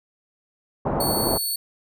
white low-pass noise, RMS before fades -24 dBFS, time 0.85-1.38 s, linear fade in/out 10 ms, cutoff 870 Hz, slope 24 dB/octave
10% pulse tone, 4435 Hz, C#8, in tune, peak -17 dBFS, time 1-1.56 s, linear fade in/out 5 ms
effects none

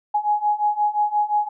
sine beating tone pair, 833 / 838.7 Hz, G#5 / G#5, +5 / +17 cents, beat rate 5.7 Hz, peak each -22 / -20 dBFS, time 0.14-1.49 s, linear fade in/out 10 ms, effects none

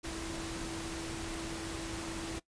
sine tone in noise, 329.6 Hz, E4, in tune, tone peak -41 dBFS, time 0.03-2.4 s, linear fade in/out 20 ms, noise pink, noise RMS -41 dBFS, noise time 0.03-2.4 s, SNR -3 dB, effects noise-tail reverb RT60 0.1 s tail -19 dB re dry + resampled to 22050 Hz

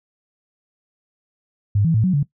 sine tone with pitch steps, 102.1 / 164 / 110.4 / 184.9 / 143.1 Hz, G#2 / E3 / A2 / F#3 / D3, -29 / -9 / +6 / -1 / -45 cents, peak -14 dBFS, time 1.75-2.23 s, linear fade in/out 5 ms, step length 96 ms, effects noise-tail reverb RT60 0.1 s tail -18 dB re dry

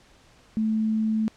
sine tone, 218.7 Hz, A3, 10 cents flat, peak -21 dBFS, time 0.57-1.28 s, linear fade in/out 0 ms, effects pink hiss -56 dBFS RMS until 1.36 s + low-pass 7000 Hz 12 dB/octave

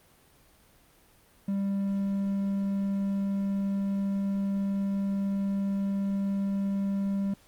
triangle tone, 197.4 Hz, G3, 12 cents sharp, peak -24 dBFS, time 1.48-7.34 s, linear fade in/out 5 ms, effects pink hiss -60 dBFS RMS until 7.47 s + Opus 32 kbps

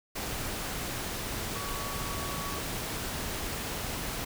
sine tone in noise, 1129 Hz, C#6, 31 cents sharp, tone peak -40 dBFS, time 1.55-2.59 s, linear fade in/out 10 ms, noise pink, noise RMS -35 dBFS, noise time 0.15-4.25 s, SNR -8 dB, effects none

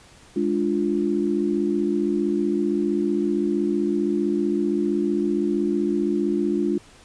sine chord, D diminished, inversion second, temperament equal, 207.7 / 293.7 / 349.2 Hz, Ab3 / D4 / F4, 0 / 0 / 0 cents, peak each -25 / -24 / -23 dBFS, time 0.36-6.78 s, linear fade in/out 5 ms, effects pink hiss -50 dBFS RMS until 7.04 s + resampled to 22050 Hz

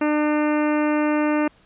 harmonic tone with a mistuned harmonic, 300 Hz, D4, 37 cents sharp, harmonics 1 / 2 / 3 / 4 / 5 / 6 / 7 / 8 / 9, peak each -19 / -25 / -29 / -31 / -33 / -35 / -36 / -37 / -38 dBFS, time 0.01-1.48 s, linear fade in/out 5 ms, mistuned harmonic 9, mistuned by +21 cents, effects pink hiss -56 dBFS RMS until 1.65 s + resampled to 8000 Hz

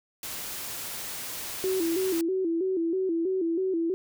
white noise, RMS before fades -36 dBFS, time 0.23-2.21 s, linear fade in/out 2 ms
sine tone with vibrato, 353.9 Hz, F4, 23 cents sharp, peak -24 dBFS, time 1.64-3.94 s, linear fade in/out 0 ms, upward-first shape square, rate 3.1 Hz, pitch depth 110 cents each way
effects none

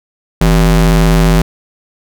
square ring-modulated tone, 106 Hz, G#2, 36 cents sharp, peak -4 dBFS, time 0.41-1.42 s, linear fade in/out 5 ms, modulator 58.4 Hz, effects none

